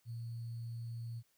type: tone with sample-and-hold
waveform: sine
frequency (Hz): 116.54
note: A#2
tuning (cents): 0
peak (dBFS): -40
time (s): 0.05-1.23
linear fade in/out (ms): 50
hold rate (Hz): 4410
effects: white hiss -75 dBFS RMS until 1.37 s